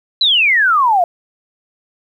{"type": "exponential sweep", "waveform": "sine", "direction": "down", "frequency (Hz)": [4088, 670], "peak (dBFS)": -9, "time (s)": [0.21, 1.04], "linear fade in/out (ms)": 2, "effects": ["8-bit"]}